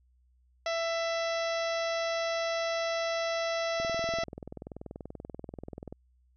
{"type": "harmonic tone", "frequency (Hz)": 665, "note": "E5", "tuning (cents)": 15, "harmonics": [1, 2, 3, 4, 5, 6, 7, 8, 9], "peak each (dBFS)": [-30, -38, -38, -43, -44, -44, -48, -44, -47], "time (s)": [0.66, 4.24], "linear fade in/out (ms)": 2}
{"type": "click train", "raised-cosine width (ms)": 2, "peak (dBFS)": -27, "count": 45, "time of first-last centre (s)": [3.8, 5.926], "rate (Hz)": 20.7}
{"effects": ["added 62 Hz sine -63 dBFS peak until 6.36 s"]}